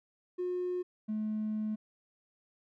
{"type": "tone pair in turn", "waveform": "triangle", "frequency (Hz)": [360, 215], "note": ["F#4", "A3"], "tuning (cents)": [-47, -40], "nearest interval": "major sixth", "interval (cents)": 893, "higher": "first", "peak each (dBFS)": -28, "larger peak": "neither", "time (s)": [[0.38, 0.83], [1.08, 1.76]], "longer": "second", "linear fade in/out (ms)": 20, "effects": ["tanh soft clip ceiling -28 dBFS"]}